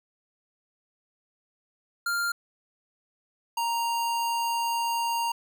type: tone pair in turn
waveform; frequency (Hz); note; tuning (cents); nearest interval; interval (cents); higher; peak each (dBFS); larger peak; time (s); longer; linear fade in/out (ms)
square; 1396.9 / 932.3; F6 / A#5; 0 / 0; perfect fifth; 700; first; -26; neither; 2.06-2.32 / 3.57-5.32; second; 5
effects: none